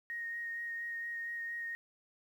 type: tone with vibrato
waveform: sine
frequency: 1864.7 Hz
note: A#6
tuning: in tune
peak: -37 dBFS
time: 0.1-1.75 s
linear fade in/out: 0 ms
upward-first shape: sine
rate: 4.3 Hz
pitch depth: 13 cents each way
effects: 11-bit